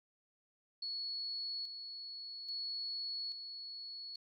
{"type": "tone with tremolo", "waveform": "sine", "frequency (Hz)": 4382, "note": "C#8", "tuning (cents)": -21, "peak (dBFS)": -38, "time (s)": [0.82, 4.16], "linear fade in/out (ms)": 5, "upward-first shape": "square", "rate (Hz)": 0.6, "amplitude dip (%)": 50, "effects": []}